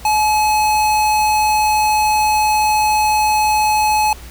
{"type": "tone", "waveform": "square", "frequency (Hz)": 853, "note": "G#5", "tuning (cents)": 46, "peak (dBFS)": -13, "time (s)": [0.05, 4.13], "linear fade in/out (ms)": 2, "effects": ["added 60 Hz sine -34 dBFS peak until 4.3 s", "pink hiss -39 dBFS RMS until 4.3 s"]}